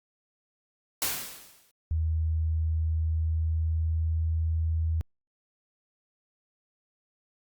white noise with exponential decay, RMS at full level -26 dBFS, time 1.02-1.71 s, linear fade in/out 1 ms, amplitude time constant 150 ms
sine tone with pitch glide, 79.9 to 80.78 Hz, D#2 to E2, +47 to -35 cents, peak -24 dBFS, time 1.91-5.01 s, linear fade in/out 0 ms, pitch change +18 cents, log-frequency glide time 3.04-4.19 s
effects Opus 48 kbps

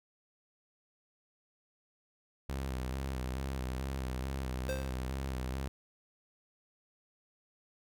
sawtooth tone with vibrato, 65.41 Hz, C2, in tune, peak -31 dBFS, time 2.49-5.68 s, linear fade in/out 0 ms, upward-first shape square, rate 2.3 Hz, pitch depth 45 cents each way
square tone with exponential decay, 523.3 Hz, C5, in tune, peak -32 dBFS, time 4.69-5.03 s, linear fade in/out 0 ms, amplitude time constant 72 ms
effects none

